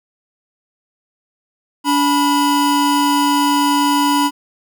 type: tone pair together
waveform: square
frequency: 287.1 / 982 Hz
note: D4 / B5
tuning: -39 / -10 cents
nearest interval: octave + major sixth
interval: 2129 cents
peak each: -16 dBFS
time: 1.84-4.31 s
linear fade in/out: 50 ms
effects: none